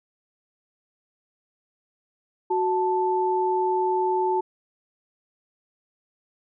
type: tone pair together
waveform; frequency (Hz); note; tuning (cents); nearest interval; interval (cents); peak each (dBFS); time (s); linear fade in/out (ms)
sine; 370 / 880; F#4 / A5; 0 / 0; octave + minor third; 1500; -23; 2.5-4.41; 10
effects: none